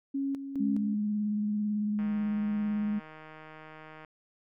sine tone with tremolo, 275 Hz, C#4, 14 cents flat, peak -28 dBFS, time 0.14-0.95 s, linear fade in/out 10 ms, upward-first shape square, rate 2.4 Hz, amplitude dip 60%
sine tone with vibrato, 209.4 Hz, G#3, 15 cents sharp, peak -27 dBFS, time 0.59-3 s, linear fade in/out 20 ms, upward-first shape sine, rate 18 Hz, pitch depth 21 cents each way
click train, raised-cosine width 0.5 ms, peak -33 dBFS, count 322, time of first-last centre 1.99-4.048 s, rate 156 Hz
effects none

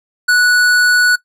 sine tone with tanh clipping, 1474 Hz, F#6, 7 cents flat, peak -10 dBFS, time 0.28-1.16 s, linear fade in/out 10 ms, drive 15 dB, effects noise-tail reverb RT60 0.1 s tail -18 dB re dry

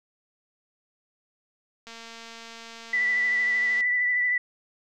click train, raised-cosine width 0.2 ms, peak -26 dBFS, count 445, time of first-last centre 1.87-3.809 s, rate 229 Hz
sine tone with vibrato, 1975.5 Hz, B6, in tune, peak -21 dBFS, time 2.93-4.38 s, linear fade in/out 5 ms, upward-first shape triangle, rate 13 Hz, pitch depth 27 cents each way
effects none

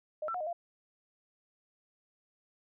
sine tone with pitch steps, 613 / 1340 / 724 / 619 / 688 Hz, D#5 / E6 / F#5 / D#5 / F5, -26 / +28 / -38 / -9 / -26 cents, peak -33 dBFS, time 0.22-0.53 s, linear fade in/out 5 ms, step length 62 ms, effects none

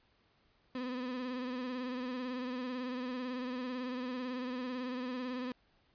35% pulse tone with vibrato, 251.9 Hz, B3, 34 cents sharp, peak -35 dBFS, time 0.75-5.52 s, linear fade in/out 2 ms, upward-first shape sine, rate 18 Hz, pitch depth 48 cents each way, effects pink hiss -71 dBFS RMS until 5.94 s + resampled to 11025 Hz

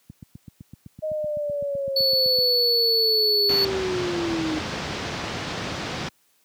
click train, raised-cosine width 5 ms, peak -25 dBFS, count 19, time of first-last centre 0.1-2.387 s, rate 7.87 Hz
sine linear sweep, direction down, 625 to 306.5 Hz, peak -24 dBFS, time 1.02-4.6 s, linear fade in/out 20 ms
triangle tone, 4435 Hz, C#8, in tune, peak -17 dBFS, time 1.96-3.65 s, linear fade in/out 5 ms
pink low-pass noise, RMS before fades -29 dBFS, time 3.49-6.09 s, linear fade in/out 5 ms, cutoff 5500 Hz, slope 24 dB/octave
effects white hiss -64 dBFS RMS until 6.44 s + high-pass 100 Hz 12 dB/octave

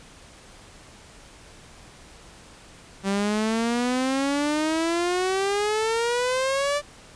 sawtooth exponential sweep, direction up, 193.2 to 590 Hz, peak -18 dBFS, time 3.03-6.82 s, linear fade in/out 50 ms, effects pink hiss -48 dBFS RMS until 7.15 s + resampled to 22050 Hz

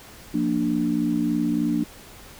sine chord, Bb major, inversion second, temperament equal with one note detuned, 174.61 / 233.1 / 296.4 Hz, F3 / Bb3 / D4, 0 / 0 / +16 cents, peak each -28 / -24 / -23 dBFS, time 0.34-1.84 s, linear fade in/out 5 ms, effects pink hiss -45 dBFS RMS until 2.39 s

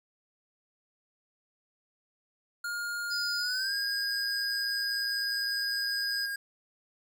square tone with pitch glide, 1418 to 1619.5 Hz, F6 to G#6, +26 to -44 cents, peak -33 dBFS, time 2.64-6.36 s, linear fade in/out 5 ms, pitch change +230 cents, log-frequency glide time 3.38-3.74 s
sine tone, 4978 Hz, D#8, in tune, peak -31 dBFS, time 3.1-6.27 s, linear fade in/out 20 ms
effects none

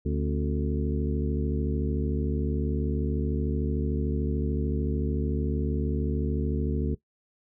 harmonic tone with a mistuned harmonic, 73.42 Hz, D2, in tune, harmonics 1 / 2 / 3 / 4 / 5 / 6, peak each -28 / -31 / -33 / -34 / -35 / -36 dBFS, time 0.05-6.95 s, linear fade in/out 10 ms, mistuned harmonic 4, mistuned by -120 cents, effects noise-tail reverb RT60 0.1 s tail -18 dB re dry

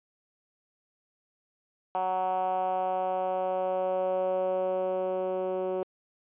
10% pulse tone with band-pass filter sweep, 185.8 Hz, F#3, 7 cents sharp, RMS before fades -29 dBFS, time 1.95-5.83 s, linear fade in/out 0 ms, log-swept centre 800 to 440 Hz, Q 3.9, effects resampled to 8000 Hz

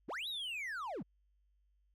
triangle linear two-way sweep, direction up then down, 116.7 to 3951 to 116.7 Hz, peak -37 dBFS, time 0.08-1.03 s, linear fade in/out 10 ms, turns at 0.28 s, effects added 50 Hz sine -70 dBFS peak until 1.94 s

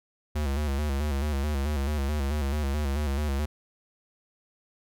square tone with vibrato, 71.9 Hz, D2, 36 cents flat, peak -26 dBFS, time 0.35-3.46 s, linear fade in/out 10 ms, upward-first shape square, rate 4.6 Hz, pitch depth 76 cents each way, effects none

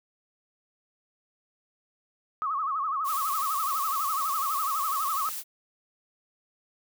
sine tone with vibrato, 1185 Hz, D6, 15 cents sharp, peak -26 dBFS, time 2.42-5.29 s, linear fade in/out 0 ms, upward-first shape sine, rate 12 Hz, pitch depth 160 cents each way
blue noise, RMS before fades -35 dBFS, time 3.04-5.44 s, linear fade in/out 50 ms
effects none

